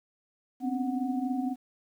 sine tone cluster, 244.7 / 258.6 / 282.5 / 738 Hz, B3 / C4 / C#4 / F#5, -16 / -20 / +33 / -5 cents, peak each -38 / -29 / -36 / -37 dBFS, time 0.6-1.56 s, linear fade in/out 50 ms, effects 10-bit

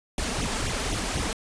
pink noise with flanger, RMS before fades -28 dBFS, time 0.18-1.33 s, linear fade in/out 2 ms, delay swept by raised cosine 0.31 to 4.61 ms, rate 4 Hz, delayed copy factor +0.9, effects resampled to 22050 Hz

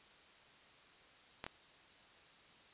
clicks, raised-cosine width 0.3 ms, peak -26 dBFS, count 2, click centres 1.441 / 1.465 s, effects white hiss -62 dBFS RMS until 2.73 s + resampled to 8000 Hz

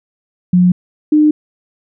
sine tone pair in turn, 179.6 / 303 Hz, F3 / D#4, +49 / -46 cents, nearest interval major sixth, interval 905 cents, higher second, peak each -6 dBFS, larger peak neither, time 0.53-0.72 / 1.12-1.31 s, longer neither, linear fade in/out 5 ms, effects none

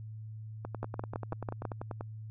two click trains, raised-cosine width 1 ms, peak -21 / -24 dBFS, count 6 / 15, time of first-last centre 0.83-1.652 / 0.65-2.009 s, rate 6.08 / 10.3 Hz, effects added 109 Hz sine -41 dBFS peak until 2.3 s

